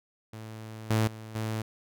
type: tone with level steps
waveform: sawtooth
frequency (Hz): 110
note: A2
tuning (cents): 0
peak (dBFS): -36 / -19 / -37 / -26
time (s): 0.33-1.62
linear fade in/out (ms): 5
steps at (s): 0.9 / 1.07 / 1.35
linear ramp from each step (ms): 5
effects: none